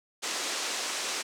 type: band-pass noise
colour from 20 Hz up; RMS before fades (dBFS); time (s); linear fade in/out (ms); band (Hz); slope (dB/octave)
white; -33; 0.22-1.23; 20; 270 to 7500; 24
effects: none